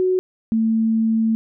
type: tone pair in turn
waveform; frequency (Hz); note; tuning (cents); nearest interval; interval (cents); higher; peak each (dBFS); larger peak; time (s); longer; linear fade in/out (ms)
sine; 370 / 223.4; F#4 / A3; 0 / +27; major sixth; 873; first; -15 / -15; neither; 0-0.19 / 0.52-1.35; second; 0
effects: none